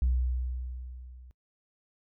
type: tone with level ramp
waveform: sine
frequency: 62.5 Hz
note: B1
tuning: 21 cents sharp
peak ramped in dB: -20 to -48 dBFS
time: 0.02-1.31 s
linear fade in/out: 0 ms
effects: noise-tail reverb RT60 0.1 s tail -22 dB re dry + tanh soft clip ceiling -20 dBFS